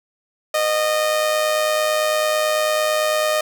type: tone with amplitude modulation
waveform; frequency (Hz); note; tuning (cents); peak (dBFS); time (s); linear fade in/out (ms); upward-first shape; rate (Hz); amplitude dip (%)
sawtooth; 615; D#5; -20; -11; 0.54-3.41; 5; sine; 109; 45
effects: none